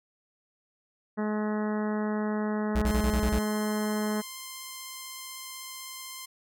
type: harmonic tone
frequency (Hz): 212.2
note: G#3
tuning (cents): +38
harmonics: 1 / 2 / 3 / 4 / 5 / 6 / 7 / 8 / 9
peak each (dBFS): -28 / -34 / -38 / -40 / -42 / -44 / -45 / -46 / -47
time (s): 1.17-4.22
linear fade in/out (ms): 20
type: tone bursts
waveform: square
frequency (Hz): 62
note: B1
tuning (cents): +7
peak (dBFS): -25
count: 7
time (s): 2.75-3.389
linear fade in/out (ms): 5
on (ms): 69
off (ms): 26
type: tone with vibrato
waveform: 5% pulse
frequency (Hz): 1046.5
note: C6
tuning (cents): 0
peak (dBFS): -27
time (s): 2.86-6.26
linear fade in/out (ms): 10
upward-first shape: triangle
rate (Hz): 16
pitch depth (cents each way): 11
effects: none